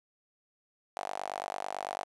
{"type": "tone with high-pass filter", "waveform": "sawtooth", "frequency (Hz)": 49, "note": "G1", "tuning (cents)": 0, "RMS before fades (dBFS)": -38, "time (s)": [0.96, 2.04], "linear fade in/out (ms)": 10, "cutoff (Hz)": 730, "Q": 5.2, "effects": ["resampled to 24000 Hz", "10-bit"]}